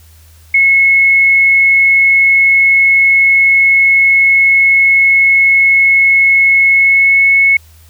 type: tone with pitch glide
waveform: sine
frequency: 2184 to 2197 Hz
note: C#7 to C#7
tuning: -26 to -16 cents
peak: -5 dBFS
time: 0.54-7.57 s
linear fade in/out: 5 ms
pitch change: +10 cents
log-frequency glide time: 6.69-7.22 s
effects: added 80 Hz sine -39 dBFS peak until 7.89 s + white hiss -47 dBFS RMS until 7.89 s